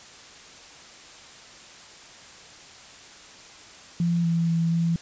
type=tone with pitch steps; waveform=sine; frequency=170.8 / 167.3 / 166.1 / 167.5 Hz; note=F3 / E3 / E3 / E3; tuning=-38 / +26 / +13 / +28 cents; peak=-20 dBFS; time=4-4.96 s; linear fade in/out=2 ms; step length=240 ms; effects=white hiss -46 dBFS RMS until 5.01 s + resampled to 16000 Hz